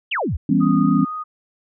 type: exponential sweep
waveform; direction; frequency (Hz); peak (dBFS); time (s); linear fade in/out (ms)
sine; down; 3346 to 56.9; -19; 0.11-0.37; 10
type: chord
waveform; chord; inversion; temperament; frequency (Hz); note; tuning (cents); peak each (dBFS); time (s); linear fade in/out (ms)
sine; C# half-diminished seventh; first; just; 166.31 / 199.57 / 249.5 / 277.2; E3 / G3 / B3 / C#4; +16 / +31 / +18 / 0; -20 / -19 / -19 / -18; 0.49-1.05; 5
type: tone with vibrato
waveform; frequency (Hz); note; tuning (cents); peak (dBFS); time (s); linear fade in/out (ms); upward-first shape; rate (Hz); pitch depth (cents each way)
sine; 1239; D#6; -8; -25; 0.6-1.24; 20; sine; 4.1; 11
effects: none